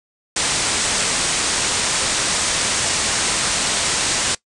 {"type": "low-pass noise", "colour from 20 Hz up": "white", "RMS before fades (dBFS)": -20, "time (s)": [0.36, 4.35], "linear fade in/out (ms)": 5, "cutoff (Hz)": 9300, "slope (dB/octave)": 96, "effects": ["noise-tail reverb RT60 0.1 s tail -20 dB re dry"]}